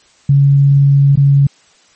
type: tone with dropouts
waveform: sine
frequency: 140 Hz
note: C#3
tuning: 18 cents sharp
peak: -5 dBFS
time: 0.29-1.47 s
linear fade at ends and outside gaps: 5 ms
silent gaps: 1.157-1.173 s
effects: white hiss -49 dBFS RMS until 1.95 s + MP3 32 kbps